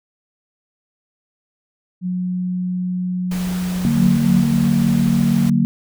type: tone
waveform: sine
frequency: 181.4 Hz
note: F#3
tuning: 34 cents flat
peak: -19 dBFS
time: 2.01-4.57 s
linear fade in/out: 50 ms
type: noise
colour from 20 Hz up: pink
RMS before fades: -32 dBFS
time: 3.31-5.5 s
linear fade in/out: 5 ms
type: chord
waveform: sine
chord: D augmented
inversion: none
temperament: equal with one note detuned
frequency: 146.83 / 185 / 231.2 Hz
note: D3 / F#3 / A#3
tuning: 0 / 0 / -14 cents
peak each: -19 / -17 / -16 dBFS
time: 3.85-5.65 s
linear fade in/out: 0 ms
effects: none